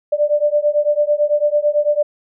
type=beating tone pair; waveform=sine; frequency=587.3 / 596.3 Hz; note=D5 / D5; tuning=0 / +26 cents; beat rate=9 Hz; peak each=-16 dBFS; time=0.12-2.03 s; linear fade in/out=10 ms; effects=none